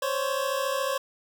25% pulse tone pair together, 526 / 560 Hz, C5 / C#5, +9 / +18 cents, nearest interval minor second, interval 109 cents, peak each -25 dBFS, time 0.02-0.98 s, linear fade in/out 5 ms, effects 9-bit

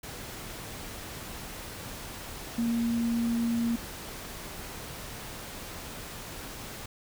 sine tone in noise, 233.1 Hz, A#3, in tune, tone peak -25 dBFS, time 2.58-3.76 s, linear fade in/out 5 ms, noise pink, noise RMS -41 dBFS, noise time 0.03-6.86 s, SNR +13 dB, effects none

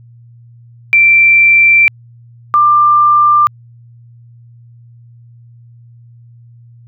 sine tone pair in turn, 2349 / 1189.5 Hz, D7 / D6, 0 / +22 cents, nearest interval octave, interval 1178 cents, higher first, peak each -4 / -5 dBFS, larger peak first, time 0.93-1.88 / 2.54-3.47 s, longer first, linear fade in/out 0 ms, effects added 118 Hz sine -37 dBFS peak until 6.87 s

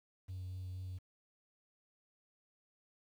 triangle tone with vibrato, 92.5 Hz, F#2, in tune, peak -38 dBFS, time 0.28-0.99 s, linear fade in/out 20 ms, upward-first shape triangle, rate 4.2 Hz, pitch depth 17 cents each way, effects tanh soft clip ceiling -37 dBFS + 11-bit

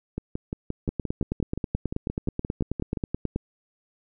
two click trains, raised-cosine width 3 ms, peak -16 / -13 dBFS, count 17 / 24, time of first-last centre 0.18-2.972 / 0.89-3.36 s, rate 5.73 / 9.31 Hz, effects none

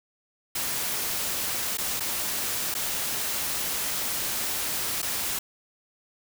white noise with dropouts, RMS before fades -29 dBFS, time 0.55-5.39 s, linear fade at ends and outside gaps 5 ms, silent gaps 1.773-1.782 / 1.998-2.004 / 2.742-2.749 / 5.019-5.026 s, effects none

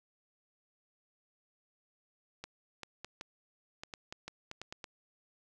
clicks, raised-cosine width 0.2 ms, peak -25 dBFS, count 12, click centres 2.44 / 2.833 / 3.046 / 3.211 / 3.835 / 3.938 / 4.125 / 4.28 / 4.514 / 4.616 / 4.725 / 4.842 s, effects none

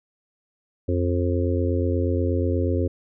harmonic tone, 88.3 Hz, F2, 20 cents sharp, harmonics 1 / 3 / 4 / 5 / 6, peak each -22 / -27 / -28 / -29 / -30 dBFS, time 0.88-2.88 s, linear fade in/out 10 ms, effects none

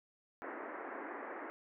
pink band-pass noise, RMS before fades -45 dBFS, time 0.42-1.5 s, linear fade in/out 0 ms, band 270 to 2000 Hz, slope 48 dB/octave, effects none

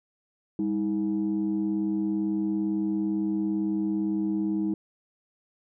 sine tone pair together, 200.6 / 318.4 Hz, G3 / D#4, +40 / +40 cents, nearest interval minor sixth, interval 800 cents, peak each -27 / -25 dBFS, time 0.59-4.74 s, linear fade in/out 2 ms, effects tanh soft clip ceiling -19 dBFS

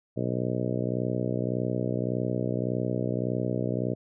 harmonic tone, 61.74 Hz, B1, in tune, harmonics 2 / 3 / 4 / 5 / 6 / 7 / 8 / 9 / 10, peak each -31 / -33 / -34 / -35 / -36 / -36 / -37 / -38 / -38 dBFS, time 0.16-3.95 s, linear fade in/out 20 ms, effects none

